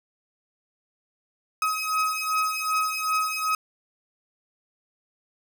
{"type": "beating tone pair", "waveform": "35% pulse", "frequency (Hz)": [1268, 1270.6], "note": ["D#6", "D#6"], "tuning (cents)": [32, 36], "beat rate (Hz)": 2.6, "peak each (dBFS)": -25, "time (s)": [1.62, 3.55], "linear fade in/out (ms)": 2, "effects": []}